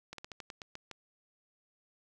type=slowing click train; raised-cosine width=0.2 ms; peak=-26 dBFS; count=9; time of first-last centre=0.13-0.913 s; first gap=53 ms; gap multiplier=1.17; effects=11-bit